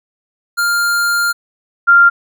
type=tone pair in turn; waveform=square / sine; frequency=1400 / 1391.9 Hz; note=F6 / F6; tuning=+4 / -6 cents; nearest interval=unison; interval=10 cents; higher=first; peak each=-13 / -4 dBFS; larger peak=second; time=0.57-1.33 / 1.87-2.1 s; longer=first; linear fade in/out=20 ms; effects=none